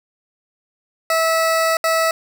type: tone bursts at uneven times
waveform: 20% pulse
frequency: 651 Hz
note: E5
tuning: 22 cents flat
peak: -10 dBFS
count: 2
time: 1.1-1.77 / 1.84-2.11 s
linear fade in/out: 2 ms
effects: none

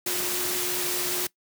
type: tone in noise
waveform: sine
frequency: 358.7 Hz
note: F4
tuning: 46 cents sharp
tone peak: -34 dBFS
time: 0.06-1.27 s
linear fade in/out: 5 ms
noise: white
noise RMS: -28 dBFS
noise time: 0.06-1.27 s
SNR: -9 dB
effects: noise-tail reverb RT60 0.1 s tail -21 dB re dry + high-pass 100 Hz 12 dB/octave

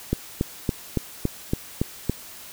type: click train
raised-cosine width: 3 ms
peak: -8 dBFS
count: 8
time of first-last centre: 0.13-2.096 s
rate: 3.56 Hz
effects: white hiss -42 dBFS RMS until 2.52 s

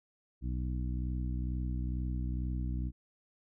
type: harmonic tone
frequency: 62.2 Hz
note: B1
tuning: 13 cents sharp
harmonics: 1 / 2 / 3 / 4 / 5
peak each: -33 / -39 / -43 / -45 / -47 dBFS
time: 0.41-2.92 s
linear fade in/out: 50 ms
effects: none

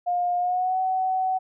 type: tone with pitch glide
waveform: sine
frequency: 710 to 751.4 Hz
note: F5 to F#5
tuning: +28 to +26 cents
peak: -21 dBFS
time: 0.06-1.39 s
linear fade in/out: 20 ms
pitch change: +98 cents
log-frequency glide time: 0.38-0.78 s
effects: none

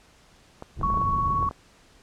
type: clicks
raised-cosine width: 1 ms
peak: -22 dBFS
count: 8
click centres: 0.624 / 0.813 / 0.902 / 0.942 / 0.974 / 1.016 / 1.427 / 1.511 s
type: low-pass noise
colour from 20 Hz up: white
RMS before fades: -30 dBFS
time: 0.76-1.51 s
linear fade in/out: 50 ms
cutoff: 120 Hz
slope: 12 dB/octave
type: tone with tremolo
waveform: sine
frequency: 1114 Hz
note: C#6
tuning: 8 cents sharp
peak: -21 dBFS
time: 0.83-1.49 s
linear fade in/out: 2 ms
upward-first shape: sine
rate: 17 Hz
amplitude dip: 25%
effects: pink hiss -56 dBFS RMS until 2.02 s + low-pass 8000 Hz 12 dB/octave

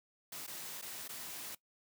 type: noise with dropouts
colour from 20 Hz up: white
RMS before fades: -45 dBFS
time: 0.32-1.55 s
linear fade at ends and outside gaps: 5 ms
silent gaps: 0.466-0.476 / 0.815-0.823 / 1.078-1.09 s
effects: noise-tail reverb RT60 0.1 s tail -19 dB re dry + high-pass 100 Hz 12 dB/octave

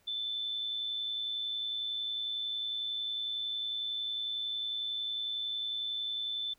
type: tone with amplitude modulation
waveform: sine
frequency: 3520 Hz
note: A7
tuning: in tune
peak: -31 dBFS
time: 0.07-6.54 s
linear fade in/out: 10 ms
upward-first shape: sine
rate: 111 Hz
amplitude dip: 40%
effects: pink hiss -69 dBFS RMS until 6.58 s

